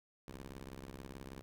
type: ring-modulated tone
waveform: 10% pulse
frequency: 66.5 Hz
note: C2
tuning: 29 cents sharp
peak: -36 dBFS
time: 0.28-1.42 s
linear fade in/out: 0 ms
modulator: 109 Hz
effects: none